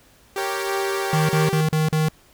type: tone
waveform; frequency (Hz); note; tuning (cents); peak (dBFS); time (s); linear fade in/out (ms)
sawtooth; 390.5; G4; -7; -21; 0.36-1.61; 2
type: chord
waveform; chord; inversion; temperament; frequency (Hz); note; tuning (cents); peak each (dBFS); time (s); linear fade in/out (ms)
15% pulse; G diminished; none; equal; 392 / 466.2 / 554.4; G4 / Bb4 / Db5; 0 / 0 / 0; -24; 0.37-1.5; 10
type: tone bursts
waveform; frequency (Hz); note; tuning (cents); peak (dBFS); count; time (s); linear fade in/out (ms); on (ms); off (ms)
square; 156.1; D#3; +6; -18; 5; 1.13-2.086; 2; 160; 39
effects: pink hiss -54 dBFS RMS until 2.33 s